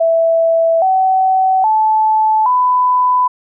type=tone with pitch steps; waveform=sine; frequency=659.3 / 757.3 / 870 / 999.3 Hz; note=E5 / F#5 / A5 / B5; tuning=0 / +40 / -20 / +20 cents; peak=-9 dBFS; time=0-3.28 s; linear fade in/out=10 ms; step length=820 ms; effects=none